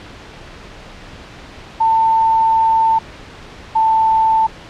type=tone pair in turn; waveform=sine; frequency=895 / 886.8 Hz; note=A5 / A5; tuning=+29 / +13 cents; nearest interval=unison; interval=16 cents; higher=first; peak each=-10 dBFS; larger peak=neither; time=1.8-2.99 / 3.75-4.47 s; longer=first; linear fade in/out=10 ms; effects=pink hiss -36 dBFS RMS until 4.69 s + low-pass 4000 Hz 12 dB/octave